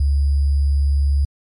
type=tone with sample-and-hold; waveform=sine; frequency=70.3 Hz; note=C#2; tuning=25 cents sharp; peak=-13 dBFS; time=0-1.25 s; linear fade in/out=5 ms; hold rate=4900 Hz; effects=MP3 48 kbps